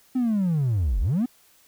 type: linear two-way sweep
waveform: triangle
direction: down then up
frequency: 261.6 to 39.8 to 261.6 Hz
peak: -17 dBFS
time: 0.15-1.26 s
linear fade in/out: 10 ms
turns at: 1 s
effects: tanh soft clip ceiling -15 dBFS + white hiss -58 dBFS RMS until 1.67 s